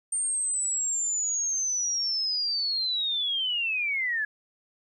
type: linear sweep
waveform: sine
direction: down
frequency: 8800 to 1675 Hz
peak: -25 dBFS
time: 0.12-4.25 s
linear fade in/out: 5 ms
effects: 11-bit